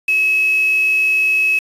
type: tone with quantisation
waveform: sine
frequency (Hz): 2573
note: E7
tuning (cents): -43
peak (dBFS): -12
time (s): 0.08-1.59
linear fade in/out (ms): 5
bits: 5
effects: resampled to 32000 Hz